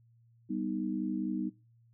sine chord, G augmented, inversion none, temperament equal, 196 / 246.9 / 311.1 Hz, G3 / B3 / D#4, 0 / 0 / 0 cents, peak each -36 / -36 / -35 dBFS, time 0.49-1.5 s, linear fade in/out 20 ms, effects noise-tail reverb RT60 0.3 s tail -21 dB re dry + added 116 Hz sine -61 dBFS peak until 1.93 s

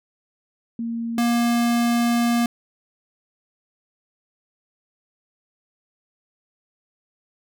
sine / square tone pair in turn, 231.3 / 236.6 Hz, A#3 / A#3, -13 / +26 cents, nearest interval unison, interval 39 cents, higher second, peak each -24 / -18 dBFS, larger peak second, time 0.79-1.18 / 1.18-2.46 s, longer second, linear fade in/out 2 ms, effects none

